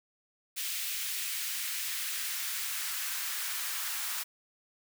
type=noise with high-pass filter sweep; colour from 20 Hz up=white; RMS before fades=-35 dBFS; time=0.56-4.24 s; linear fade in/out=20 ms; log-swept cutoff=2400 to 1200 Hz; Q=1.3; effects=none